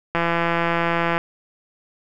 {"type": "click train", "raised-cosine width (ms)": 0.5, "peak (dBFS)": -6, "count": 175, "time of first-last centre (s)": [0.15, 1.18], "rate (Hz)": 169, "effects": []}